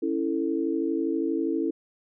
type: chord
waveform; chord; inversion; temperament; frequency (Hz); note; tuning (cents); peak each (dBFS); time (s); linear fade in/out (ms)
sine; A major; first; equal with one note detuned; 277.2 / 329.6 / 444.6; C#4 / E4 / A4; 0 / 0 / +18; -29 / -26 / -31; 0.02-1.71; 10
effects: none